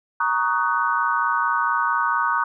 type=chord; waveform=sine; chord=D# minor seventh; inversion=second; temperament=just; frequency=933.4 / 1120.1 / 1244.5 / 1493.4 Hz; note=A#5 / C#6 / D#6 / F#6; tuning=+2 / +18 / 0 / +16 cents; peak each=-24 dBFS; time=0.2-2.44 s; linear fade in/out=5 ms; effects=none